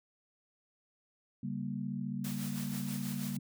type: chord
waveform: sine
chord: G diminished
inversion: second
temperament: just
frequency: 141.12 / 196 / 235.2 Hz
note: Db3 / G3 / Bb3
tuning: +31 / 0 / +16 cents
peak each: -40 / -38 / -39 dBFS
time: 1.43-3.39 s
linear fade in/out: 5 ms
type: noise with tremolo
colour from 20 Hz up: white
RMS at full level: -44 dBFS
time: 2.24-3.37 s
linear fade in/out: 5 ms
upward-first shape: sine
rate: 6.2 Hz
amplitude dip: 45%
effects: none